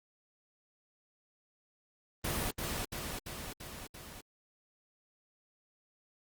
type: noise with echo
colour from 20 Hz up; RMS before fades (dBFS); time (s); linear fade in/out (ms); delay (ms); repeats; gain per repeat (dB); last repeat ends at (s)
pink; -34; 2.24-2.51; 5; 340; 5; -3; 4.21
effects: Opus 24 kbps